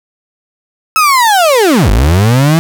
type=linear two-way sweep; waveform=35% pulse; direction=down then up; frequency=1312 to 46.32 to 167.9 Hz; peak=-4 dBFS; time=0.96-2.59 s; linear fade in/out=0 ms; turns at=1.9 s; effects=none